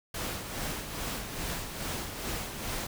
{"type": "noise with tremolo", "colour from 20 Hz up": "pink", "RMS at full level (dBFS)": -34, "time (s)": [0.14, 2.87], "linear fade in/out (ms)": 5, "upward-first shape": "sine", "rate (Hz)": 2.4, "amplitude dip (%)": 50, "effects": []}